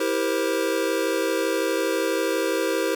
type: chord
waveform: square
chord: C dominant seventh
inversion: first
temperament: just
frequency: 327 / 392.4 / 470.9 / 523.3 Hz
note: E4 / G4 / Bb4 / C5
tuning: -14 / +2 / +18 / 0 cents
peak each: -28 dBFS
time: 0-2.95 s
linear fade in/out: 5 ms
effects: none